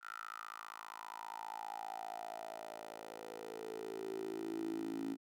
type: tone with high-pass filter sweep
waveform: 10% pulse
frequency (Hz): 55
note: A1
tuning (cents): 0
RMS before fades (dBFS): -45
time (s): 0.01-5.17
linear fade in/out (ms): 50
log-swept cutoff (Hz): 1400 to 280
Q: 8.2
effects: none